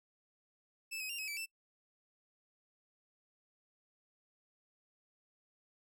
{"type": "tone with pitch steps", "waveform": "sawtooth", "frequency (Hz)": [2630, 2533, 2783, 2556, 2313, 2660], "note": ["E7", "D#7", "F7", "D#7", "D7", "E7"], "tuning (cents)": [-5, 30, -7, 46, -27, 15], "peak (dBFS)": -36, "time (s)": [0.91, 1.462], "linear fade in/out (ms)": 20, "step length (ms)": 92, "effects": ["noise-tail reverb RT60 0.1 s tail -25 dB re dry"]}